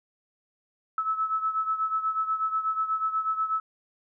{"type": "beating tone pair", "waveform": "sine", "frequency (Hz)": [1300, 1308.2], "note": ["E6", "E6"], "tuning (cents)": [-24, -14], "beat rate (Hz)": 8.2, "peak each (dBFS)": [-26, -31], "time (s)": [0.98, 3.6], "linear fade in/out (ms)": 2, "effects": []}